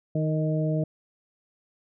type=harmonic tone with a mistuned harmonic; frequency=156 Hz; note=D#3; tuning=5 cents sharp; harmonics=1 / 2 / 3 / 4; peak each=-24 / -31 / -34 / -31 dBFS; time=0.15-0.84 s; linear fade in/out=5 ms; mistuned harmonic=3; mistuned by=-18 cents; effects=none